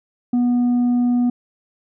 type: tone with tanh clipping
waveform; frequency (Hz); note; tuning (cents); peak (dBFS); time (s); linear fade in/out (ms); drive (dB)
sine; 244; B3; -21; -15; 0.33-1.3; 5; 3
effects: none